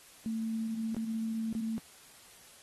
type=tone with dropouts; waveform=sine; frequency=223.6 Hz; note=A3; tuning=28 cents sharp; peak=-31 dBFS; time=0.26-1.78 s; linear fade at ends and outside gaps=0 ms; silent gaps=0.946-0.966 / 1.528-1.55 s; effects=white hiss -56 dBFS RMS until 2.62 s + AAC 32 kbps